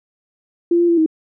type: tone with pitch steps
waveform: sine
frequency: 343.2 / 345.5 / 339 / 317.3 Hz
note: F4 / F4 / E4 / D#4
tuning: -30 / -19 / +49 / +34 cents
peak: -11 dBFS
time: 0.71-1.062 s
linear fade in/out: 5 ms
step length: 88 ms
effects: none